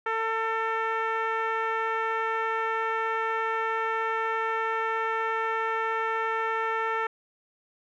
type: tone with low-pass filter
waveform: 10% pulse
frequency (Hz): 447.9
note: A4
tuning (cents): +31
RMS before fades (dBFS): -28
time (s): 0.06-7.07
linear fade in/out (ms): 5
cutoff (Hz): 1600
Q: 1.4
effects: none